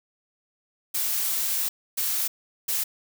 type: noise bursts at uneven times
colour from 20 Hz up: blue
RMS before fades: -26 dBFS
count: 3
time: 0.94-1.69 / 1.97-2.28 / 2.68-2.84 s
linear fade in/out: 10 ms
effects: none